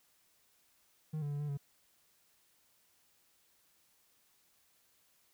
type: tone with pitch steps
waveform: triangle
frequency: 155.1 / 145.2 / 144.3 / 147.4 / 141.4 Hz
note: D#3 / D3 / D3 / D3 / C#3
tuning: -5 / -19 / -30 / +7 / +35 cents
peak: -33 dBFS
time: 1.13-1.575 s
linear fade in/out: 10 ms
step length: 89 ms
effects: white hiss -71 dBFS RMS until 5.33 s